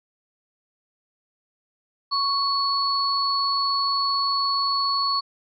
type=tone pair together; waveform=sine; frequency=1108.7 / 4407 Hz; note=C#6 / C#8; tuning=0 / -11 cents; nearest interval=2 octaves; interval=2389 cents; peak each=-23 dBFS; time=2.11-5.21 s; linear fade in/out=20 ms; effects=none